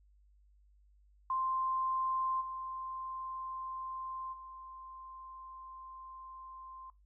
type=tone with level steps; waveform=sine; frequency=1046.5 Hz; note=C6; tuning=in tune; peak=-31 / -39 / -47 dBFS; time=1.3-6.9 s; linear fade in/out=2 ms; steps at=2.4 / 4.32 s; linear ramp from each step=20 ms; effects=noise-tail reverb RT60 0.2 s tail -20 dB re dry + added 50 Hz sine -62 dBFS peak until 7.05 s